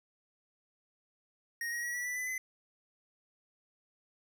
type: tone with pitch steps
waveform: square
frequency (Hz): 1868 / 1894.1 / 1920.5 / 1947.3 / 1974.5 / 2002 / 2030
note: A#6 / A#6 / B6 / B6 / B6 / B6 / B6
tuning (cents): +3 / +27 / -49 / -25 / -1 / +23 / +47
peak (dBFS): -35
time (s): 1.61-2.38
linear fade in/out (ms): 2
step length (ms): 110
effects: none